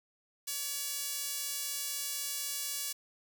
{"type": "tone with high-pass filter", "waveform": "sawtooth", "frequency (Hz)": 568, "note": "C#5", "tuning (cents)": 42, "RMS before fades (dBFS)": -37, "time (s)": [0.47, 2.93], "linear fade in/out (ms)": 10, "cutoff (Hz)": 5600, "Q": 0.65, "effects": []}